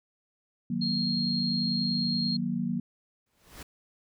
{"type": "chord", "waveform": "sine", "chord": "D# minor", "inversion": "none", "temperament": "equal with one note detuned", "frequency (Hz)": [155.56, 185, 236.1], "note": ["D#3", "F#3", "A#3"], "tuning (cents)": [0, 0, 22], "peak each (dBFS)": [-35, -31, -30], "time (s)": [0.7, 2.8], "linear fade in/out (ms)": 5}
{"type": "tone", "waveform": "sine", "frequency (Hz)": 4239, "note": "C8", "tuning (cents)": 22, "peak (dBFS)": -29, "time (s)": [0.81, 2.37], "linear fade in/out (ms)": 10}
{"type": "noise with exponential growth", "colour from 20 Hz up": "pink", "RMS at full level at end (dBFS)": -41, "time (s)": [3.26, 3.63], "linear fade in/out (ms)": 5, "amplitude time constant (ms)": 80}
{"effects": []}